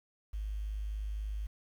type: tone with quantisation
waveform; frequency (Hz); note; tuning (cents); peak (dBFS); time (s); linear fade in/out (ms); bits
sine; 51.91; G#1; 0; -34; 0.33-1.47; 10; 10
effects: none